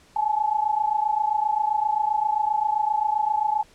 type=tone pair together; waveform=sine; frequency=840 / 867.6 Hz; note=G#5 / A5; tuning=+19 / -25 cents; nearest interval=minor second; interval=56 cents; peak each=-23 dBFS; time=0.16-3.63 s; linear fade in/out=5 ms; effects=pink hiss -55 dBFS RMS until 3.74 s + low-pass 9000 Hz 12 dB/octave